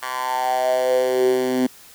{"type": "tone with high-pass filter sweep", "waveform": "10% pulse", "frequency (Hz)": 127.9, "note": "C3", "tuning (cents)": -39, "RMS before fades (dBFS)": -20, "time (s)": [0.02, 1.67], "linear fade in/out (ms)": 10, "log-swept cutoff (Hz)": [1200, 260], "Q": 7.1, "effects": ["white hiss -46 dBFS RMS until 1.94 s"]}